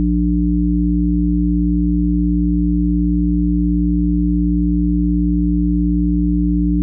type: harmonic tone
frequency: 59.3 Hz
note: A#1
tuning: 30 cents sharp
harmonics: 1 / 3 / 5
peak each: -17 / -17 / -17 dBFS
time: 0-6.82 s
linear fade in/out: 0 ms
effects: none